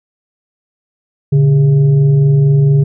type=tone with frequency modulation; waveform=sine; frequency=143.2 Hz; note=D3; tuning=43 cents flat; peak=-6 dBFS; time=1.32-2.84 s; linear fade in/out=10 ms; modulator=262 Hz; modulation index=0.4; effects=none